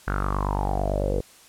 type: tone with low-pass filter sweep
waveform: sawtooth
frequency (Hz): 49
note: G1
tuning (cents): 0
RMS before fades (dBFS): -25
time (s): 0.07-1.21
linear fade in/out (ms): 10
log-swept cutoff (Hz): 1500 to 470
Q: 7.5
effects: white hiss -51 dBFS RMS until 1.48 s + low-pass 11000 Hz 12 dB/octave